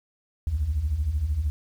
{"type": "beating tone pair", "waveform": "sine", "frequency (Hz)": [65.41, 78.41], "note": ["C2", "D#2"], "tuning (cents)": [0, 14], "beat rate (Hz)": 13, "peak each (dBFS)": [-28, -23], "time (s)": [0.47, 1.5], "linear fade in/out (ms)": 0, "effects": ["tanh soft clip ceiling -17 dBFS", "9-bit"]}